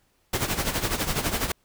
pink noise with tremolo, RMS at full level -24 dBFS, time 0.33-1.52 s, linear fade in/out 5 ms, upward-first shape sine, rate 12 Hz, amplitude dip 70%, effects pink hiss -67 dBFS RMS until 1.64 s

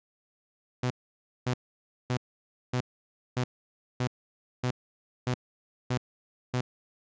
sawtooth tone bursts, 125.2 Hz, B2, 24 cents sharp, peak -22 dBFS, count 10, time 0.83-6.61 s, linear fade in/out 5 ms, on 74 ms, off 560 ms, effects resampled to 16000 Hz

